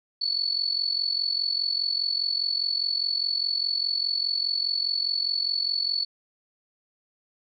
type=tone with amplitude modulation; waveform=sine; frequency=4435 Hz; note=C#8; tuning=in tune; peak=-20 dBFS; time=0.21-6.05 s; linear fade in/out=10 ms; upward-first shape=sine; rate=44.9 Hz; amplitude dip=80%; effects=none